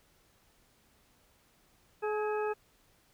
harmonic tone with a mistuned harmonic, 424.4 Hz, G#4, 38 cents sharp, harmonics 1 / 2 / 3 / 4 / 6, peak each -31 / -37 / -41 / -43 / -47 dBFS, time 2.02-2.54 s, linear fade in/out 20 ms, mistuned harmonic 4, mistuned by -47 cents, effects pink hiss -67 dBFS RMS until 3.13 s

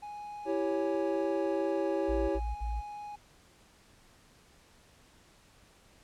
triangle tone, 830.6 Hz, G#5, in tune, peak -38 dBFS, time 0.02-3.16 s, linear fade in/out 10 ms
triangle chord, C# diminished, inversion first, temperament equal, 329.6 / 392 / 554.4 Hz, E4 / G4 / C#5, 0 / 0 / 0 cents, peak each -31 dBFS, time 0.45-2.4 s, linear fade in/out 50 ms
sine tone bursts, 56 Hz, A1, 31 cents sharp, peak -31 dBFS, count 3, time 2.08-2.814 s, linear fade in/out 20 ms, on 210 ms, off 52 ms
effects pink hiss -61 dBFS RMS until 6.03 s + low-pass 10000 Hz 12 dB/octave

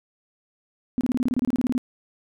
sine tone bursts, 249.7 Hz, B3, 19 cents sharp, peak -19 dBFS, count 15, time 0.98-1.779 s, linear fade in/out 0 ms, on 29 ms, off 26 ms, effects none

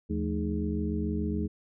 sine tone cluster, 78.5 / 168.9 / 215.9 / 311 / 417 Hz, D#2 / E3 / A3 / D#4 / G#4, +16 / +42 / -33 / -1 / +7 cents, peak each -32 / -35 / -32 / -35 / -38 dBFS, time 0.09-1.48 s, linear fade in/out 20 ms, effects none

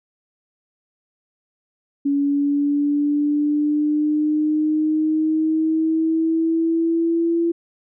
sine exponential sweep, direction up, 281.7 to 338 Hz, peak -16 dBFS, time 2.05-7.52 s, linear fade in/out 10 ms, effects none

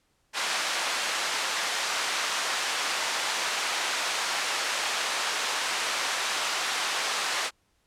pink band-pass noise, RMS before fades -29 dBFS, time 0.33-7.51 s, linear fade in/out 50 ms, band 910 to 7300 Hz, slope 12 dB/octave, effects pink hiss -70 dBFS RMS until 7.86 s + low-pass 11000 Hz 12 dB/octave

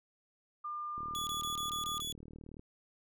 sine tone with pitch glide, 1200 to 1209 Hz, D6 to D6, +37 to +50 cents, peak -37 dBFS, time 0.64-2.01 s, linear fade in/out 10 ms, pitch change +13 cents, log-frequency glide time 1.02-1.81 s
click train, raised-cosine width 3 ms, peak -37 dBFS, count 63, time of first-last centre 0.98-2.595 s, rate 38.4 Hz
sawtooth tone bursts, 3403 Hz, G#7, 41 cents sharp, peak -34 dBFS, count 7, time 1.15-2.122 s, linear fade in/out 0 ms, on 120 ms, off 22 ms
effects none

